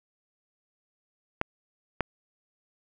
clicks, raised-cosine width 0.5 ms, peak -10 dBFS, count 2, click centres 1.414 / 2.007 s, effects none

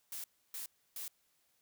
blue noise bursts, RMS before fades -43 dBFS, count 3, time 0.12-1.08 s, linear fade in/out 2 ms, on 120 ms, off 300 ms, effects white hiss -75 dBFS RMS until 1.61 s

